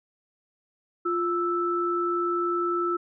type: tone pair together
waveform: sine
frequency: 349.2 / 1318.4 Hz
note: F4 / E6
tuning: 0 / 0 cents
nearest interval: octave + major seventh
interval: 2300 cents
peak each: -26 dBFS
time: 1.05-2.97 s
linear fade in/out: 10 ms
effects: none